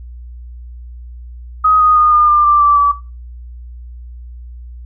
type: tone with pitch steps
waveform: sine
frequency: 1258 / 1242.1 / 1226.4 / 1210.9 / 1195.7 / 1180.6 / 1165.6 / 1150.9 Hz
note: D#6 / D#6 / D#6 / D#6 / D6 / D6 / D6 / D6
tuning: +19 / -3 / -25 / -47 / +31 / +9 / -13 / -35 cents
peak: -7 dBFS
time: 1.64-2.92 s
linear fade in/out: 10 ms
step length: 160 ms
effects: noise-tail reverb RT60 0.3 s tail -18 dB re dry + added 60 Hz sine -29 dBFS peak until 4.85 s

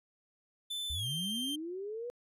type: tone with pitch glide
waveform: 45% pulse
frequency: 3520 to 3154 Hz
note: A7 to G7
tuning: 0 to +10 cents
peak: -35 dBFS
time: 0.7-1.56 s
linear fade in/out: 10 ms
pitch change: -190 cents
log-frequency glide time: 0.93-1.07 s
type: linear sweep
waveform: sine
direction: up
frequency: 65.5 to 493.9 Hz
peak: -37 dBFS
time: 0.9-2.1 s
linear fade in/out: 0 ms
effects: resampled to 32000 Hz

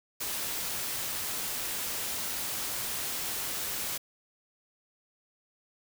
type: noise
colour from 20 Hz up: white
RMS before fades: -34 dBFS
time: 0.2-3.98 s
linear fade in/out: 10 ms
effects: none

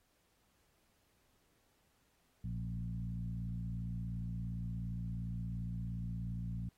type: tone with frequency modulation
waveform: sine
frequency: 116.54 Hz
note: A#2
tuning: in tune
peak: -37 dBFS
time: 2.44-6.69 s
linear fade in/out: 5 ms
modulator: 57.2 Hz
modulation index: 1.2
effects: pink hiss -75 dBFS RMS until 6.77 s + AAC 48 kbps

